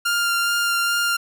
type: tone with vibrato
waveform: sawtooth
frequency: 1396.9 Hz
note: F6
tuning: in tune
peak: -15 dBFS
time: 0.05-1.17 s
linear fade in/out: 10 ms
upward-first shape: sine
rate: 2.4 Hz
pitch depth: 10 cents each way
effects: none